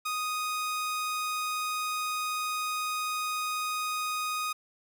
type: tone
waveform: sawtooth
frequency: 1244.5 Hz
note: D#6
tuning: in tune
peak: -26 dBFS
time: 0.05-4.53 s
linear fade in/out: 10 ms
effects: none